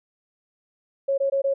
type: tone bursts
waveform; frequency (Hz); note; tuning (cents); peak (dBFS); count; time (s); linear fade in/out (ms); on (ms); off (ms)
sine; 549; C#5; -17; -19; 4; 1.08-1.54; 10; 100; 20
effects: none